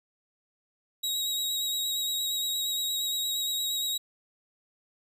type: tone with vibrato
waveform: sawtooth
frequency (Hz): 3817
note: A#7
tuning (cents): +40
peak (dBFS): -25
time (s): 1.03-3.98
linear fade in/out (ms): 10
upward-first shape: triangle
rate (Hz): 8.6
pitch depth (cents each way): 24
effects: none